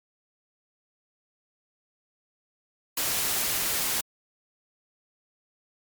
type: noise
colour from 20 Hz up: white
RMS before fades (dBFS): -27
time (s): 2.97-4.01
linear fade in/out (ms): 5
effects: MP3 96 kbps